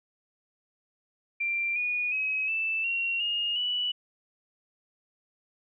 sine tone with pitch steps, 2366 / 2455 / 2548 / 2644 / 2743 / 2846 / 2954 Hz, D7 / D#7 / D#7 / E7 / F7 / F7 / F#7, +12 / -24 / +41 / +5 / -32 / +32 / -3 cents, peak -26 dBFS, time 1.4-3.92 s, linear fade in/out 10 ms, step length 360 ms, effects none

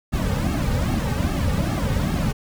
brown noise with flanger, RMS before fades -22 dBFS, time 0.12-2.33 s, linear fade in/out 20 ms, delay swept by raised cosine 2 to 2.99 ms, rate 2.5 Hz, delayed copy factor -0.9, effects none

